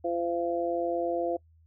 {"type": "harmonic tone", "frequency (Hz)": 171.3, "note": "F3", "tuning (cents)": -33, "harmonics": [2, 3, 4], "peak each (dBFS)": [-31, -31, -31], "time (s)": [0.04, 1.37], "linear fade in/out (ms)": 10, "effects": ["noise-tail reverb RT60 0.1 s tail -24 dB re dry", "added 81 Hz sine -57 dBFS peak until 1.66 s"]}